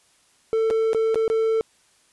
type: tone with dropouts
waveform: triangle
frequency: 445.9 Hz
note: A4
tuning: 23 cents sharp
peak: -16 dBFS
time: 0.53-1.61 s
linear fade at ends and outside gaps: 0 ms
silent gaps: 0.702-0.708 / 0.932-0.947 / 1.145-1.157 / 1.279-1.3 s
effects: white hiss -60 dBFS RMS until 2.12 s + resampled to 24000 Hz